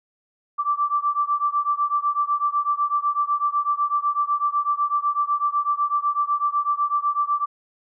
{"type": "beating tone pair", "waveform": "sine", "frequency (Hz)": [1165, 1173], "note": ["D6", "D6"], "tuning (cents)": [-14, -2], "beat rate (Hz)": 8, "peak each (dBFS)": [-22, -23], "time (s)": [0.58, 7.46], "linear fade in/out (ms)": 20, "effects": []}